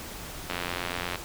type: click train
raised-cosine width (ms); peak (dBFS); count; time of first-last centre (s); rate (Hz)
0.3; -14; 59; 0.5-1.157; 88.3
effects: pink hiss -40 dBFS RMS until 1.24 s